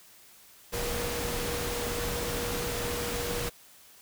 sine tone in noise, 478.7 Hz, A#4, 46 cents sharp, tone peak -35 dBFS, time 0.72-3.5 s, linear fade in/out 20 ms, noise pink, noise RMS -33 dBFS, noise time 0.72-3.5 s, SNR -5 dB, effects white hiss -55 dBFS RMS until 4.01 s

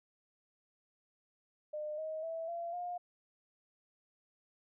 sine tone with pitch steps, 605 / 629.6 / 655.2 / 681.8 / 709.6 Hz, D#5 / D#5 / E5 / F5 / F5, -49 / +20 / -11 / -42 / +27 cents, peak -37 dBFS, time 1.73-2.98 s, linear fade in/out 10 ms, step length 250 ms, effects none

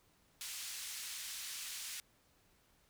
white band-pass noise, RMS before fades -45 dBFS, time 0.41-2 s, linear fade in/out 0 ms, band 2000 to 9200 Hz, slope 12 dB/octave, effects pink hiss -71 dBFS RMS until 2.89 s

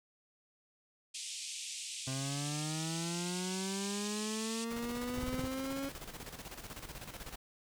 white band-pass noise, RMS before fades -43 dBFS, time 1.14-4.65 s, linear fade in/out 10 ms, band 2400 to 9000 Hz, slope 48 dB/octave
30% pulse linear sweep, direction up, 130.8 to 276.9 Hz, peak -34 dBFS, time 2.07-5.89 s, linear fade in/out 5 ms
pink noise with tremolo, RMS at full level -45 dBFS, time 4.7-7.36 s, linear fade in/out 10 ms, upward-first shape square, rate 16 Hz, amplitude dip 60%
brown noise bursts, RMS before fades -37 dBFS, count 6, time 5.17-5.454 s, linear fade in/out 5 ms, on 24 ms, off 28 ms
effects none

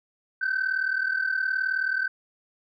sine tone pair together, 1516 / 1555 Hz, F#6 / G6, +42 / -14 cents, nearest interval unison, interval 44 cents, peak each -25 dBFS, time 0.41-2.08 s, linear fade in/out 10 ms, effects tanh soft clip ceiling -19 dBFS

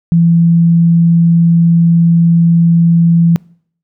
sine tone, 168.3 Hz, E3, 36 cents sharp, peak -5 dBFS, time 0.12-3.36 s, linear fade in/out 0 ms, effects noise-tail reverb RT60 0.6 s tail -26 dB re dry

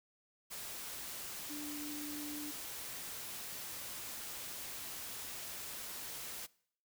sine tone in noise, 295.7 Hz, D4, 12 cents sharp, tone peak -43 dBFS, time 1.49-2.52 s, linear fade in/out 20 ms, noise white, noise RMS -45 dBFS, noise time 0.5-6.47 s, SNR -1 dB, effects noise-tail reverb RT60 0.6 s tail -22 dB re dry

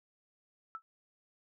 sine tone with exponential decay, 1318.5 Hz, E6, in tune, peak -35 dBFS, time 0.75-0.82 s, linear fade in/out 0 ms, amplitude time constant 15 ms, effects none

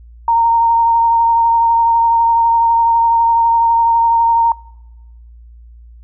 sine tone with vibrato, 924 Hz, A#5, 16 cents flat, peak -9 dBFS, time 0.28-4.52 s, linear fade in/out 2 ms, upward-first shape triangle, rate 12 Hz, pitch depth 18 cents each way, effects noise-tail reverb RT60 1.0 s tail -25 dB re dry + added 58 Hz sine -36 dBFS peak until 6.03 s

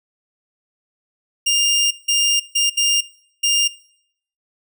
20% pulse tone bursts at uneven times, 2805 Hz, F7, 7 cents sharp, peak -10 dBFS, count 5, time 1.46-1.91 / 2.08-2.4 / 2.55-2.7 / 2.77-3.01 / 3.43-3.68 s, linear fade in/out 10 ms, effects noise-tail reverb RT60 0.7 s tail -20 dB re dry

